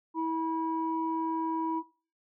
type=tone pair together; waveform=sine; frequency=324.4 / 972 Hz; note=E4 / B5; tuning=-28 / -28 cents; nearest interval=octave + perfect fifth; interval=1900 cents; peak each=-30 / -31 dBFS; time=0.14-1.83 s; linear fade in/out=50 ms; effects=noise-tail reverb RT60 0.4 s tail -21 dB re dry + tanh soft clip ceiling -20 dBFS